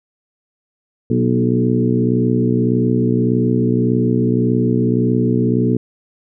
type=harmonic tone with a mistuned harmonic; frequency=61.74 Hz; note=B1; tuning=in tune; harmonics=2 / 3 / 4 / 5 / 6 / 7; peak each=-18 / -21 / -17 / -22 / -23 / -22 dBFS; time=1.1-5.77 s; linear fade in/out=5 ms; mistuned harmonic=4; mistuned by=-35 cents; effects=none